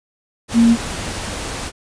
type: tone in noise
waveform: sine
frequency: 231.9 Hz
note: A#3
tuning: 9 cents flat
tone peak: -8 dBFS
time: 0.53-0.77 s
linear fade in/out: 50 ms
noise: pink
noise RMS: -26 dBFS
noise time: 0.48-1.72 s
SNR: +15 dB
effects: resampled to 22050 Hz